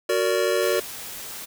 square chord, Gb augmented, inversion none, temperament just, 370 / 462.5 / 578.1 Hz, Gb4 / Bb4 / D5, 0 / -14 / -27 cents, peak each -25 dBFS, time 0.09-0.8 s, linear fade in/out 5 ms
white noise, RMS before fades -36 dBFS, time 0.61-1.46 s, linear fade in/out 20 ms
effects none

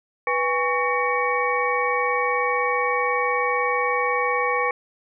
sine tone cluster, 492.2 / 815 / 1114 / 1835 / 2258 Hz, B4 / G#5 / C#6 / A#6 / C#7, -6 / -33 / +8 / -28 / +31 cents, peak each -25 / -28 / -24 / -29 / -26 dBFS, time 0.27-4.71 s, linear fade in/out 2 ms, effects none

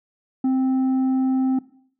sine tone with tanh clipping, 261.6 Hz, C4, in tune, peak -18 dBFS, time 0.44-1.59 s, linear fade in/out 5 ms, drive 5 dB, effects noise-tail reverb RT60 0.6 s tail -19 dB re dry

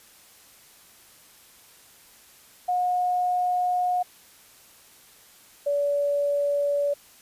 sine tone pair in turn, 722 / 573.1 Hz, F#5 / D5, -43 / -42 cents, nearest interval major third, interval 399 cents, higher first, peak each -21 dBFS, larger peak neither, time 2.68-4.03 / 5.66-6.94 s, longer first, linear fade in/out 10 ms, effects white hiss -53 dBFS RMS until 7.21 s + resampled to 32000 Hz

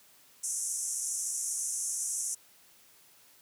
pink band-pass noise, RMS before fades -34 dBFS, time 0.43-2.35 s, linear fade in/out 10 ms, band 5800 to 11000 Hz, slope 96 dB/octave, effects white hiss -60 dBFS RMS until 3.41 s + high-pass 80 Hz 12 dB/octave

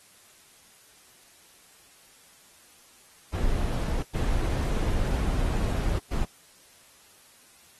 brown noise bursts at uneven times, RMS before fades -26 dBFS, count 3, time 3.33-4.03 / 4.14-5.99 / 6.11-6.25 s, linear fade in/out 10 ms, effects white hiss -56 dBFS RMS until 7.79 s + AAC 32 kbps

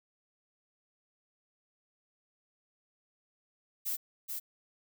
violet noise with echo, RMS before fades -34 dBFS, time 3.85-3.97 s, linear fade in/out 20 ms, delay 430 ms, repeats 1, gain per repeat -4 dB, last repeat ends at 4.4 s, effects none

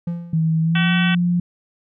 triangle tone with exponential decay, 171.3 Hz, F3, 33 cents flat, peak -17 dBFS, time 0.07-0.63 s, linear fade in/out 5 ms, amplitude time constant 120 ms
sine tone with pitch glide, 160.9 to 175.46 Hz, E3 to F3, -42 to +8 cents, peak -15 dBFS, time 0.33-1.4 s, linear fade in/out 5 ms, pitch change +150 cents, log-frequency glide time 0.62-0.93 s
harmonic tone, 380 Hz, F#4, 46 cents sharp, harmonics 2 / 3 / 4 / 5 / 6 / 7 / 8 / 9, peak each -33 / -32 / -24 / -28 / -31 / -26 / -29 / -29 dBFS, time 0.75-1.15 s, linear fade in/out 5 ms
effects none

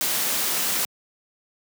white noise, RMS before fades -24 dBFS, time 0.01-0.85 s, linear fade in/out 0 ms, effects high-pass 150 Hz 12 dB/octave

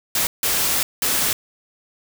white noise bursts at uneven times, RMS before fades -20 dBFS, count 3, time 0.15-0.27 / 0.43-0.83 / 1.02-1.33 s, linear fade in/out 2 ms, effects none

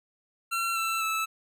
25% pulse tone with pitch steps, 1359 / 1334.9 / 1311.2 Hz, F6 / E6 / E6, -48 / +21 / -10 cents, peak -23 dBFS, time 0.51-1.26 s, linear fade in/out 20 ms, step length 250 ms, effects none

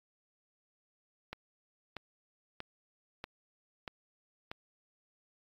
click train, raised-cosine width 0.3 ms, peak -24 dBFS, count 6, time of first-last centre 1.33-4.515 s, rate 1.57 Hz, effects AAC 32 kbps

